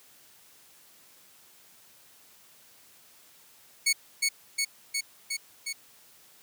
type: tone with echo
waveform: 15% pulse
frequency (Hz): 2217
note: C#7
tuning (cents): 0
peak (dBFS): -15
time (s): 3.86-3.93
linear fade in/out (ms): 10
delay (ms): 360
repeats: 5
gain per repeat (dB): -2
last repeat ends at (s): 5.73
effects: white hiss -57 dBFS RMS until 6.42 s + high-pass 80 Hz 12 dB/octave